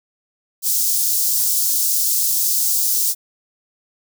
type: high-pass noise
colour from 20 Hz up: white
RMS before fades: -18 dBFS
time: 0.62-3.15 s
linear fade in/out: 50 ms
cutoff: 5100 Hz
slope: 24 dB/octave
effects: none